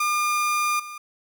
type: tone with level steps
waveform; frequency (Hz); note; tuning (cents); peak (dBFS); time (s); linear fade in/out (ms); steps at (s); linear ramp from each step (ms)
30% pulse; 1206; D6; +46; -18 / -32; 0-0.98; 5; 0.79; 10
effects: none